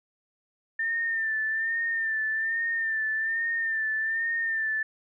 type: tone with vibrato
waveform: sine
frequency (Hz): 1796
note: A6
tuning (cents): +35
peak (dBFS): -25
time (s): 0.79-4.83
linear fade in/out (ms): 5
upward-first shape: sine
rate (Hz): 1.2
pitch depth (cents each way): 43
effects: none